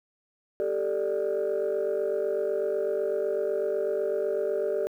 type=chord; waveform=sine; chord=G suspended second; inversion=none; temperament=equal with one note detuned; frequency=392 / 440 / 591.1 Hz; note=G4 / A4 / D5; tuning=0 / 0 / +11 cents; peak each=-28 dBFS; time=0.6-4.87 s; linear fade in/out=0 ms; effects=tanh soft clip ceiling -20 dBFS + 10-bit